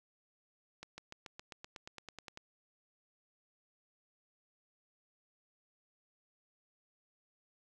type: accelerating click train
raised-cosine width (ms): 0.2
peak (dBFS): -29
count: 14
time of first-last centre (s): 0.83-2.374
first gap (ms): 150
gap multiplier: 0.96
effects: none